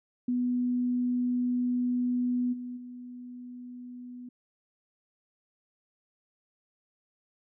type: tone with level steps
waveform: sine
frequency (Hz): 246.9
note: B3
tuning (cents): 0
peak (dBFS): -25 / -35 / -40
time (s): 0.28-4.29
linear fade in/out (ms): 5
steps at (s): 2.52 / 2.76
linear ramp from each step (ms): 20
effects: none